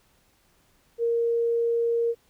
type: tone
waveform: sine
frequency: 466.2 Hz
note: A#4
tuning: in tune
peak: -21 dBFS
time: 0.98-2.15 s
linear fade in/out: 50 ms
effects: pink hiss -64 dBFS RMS until 2.29 s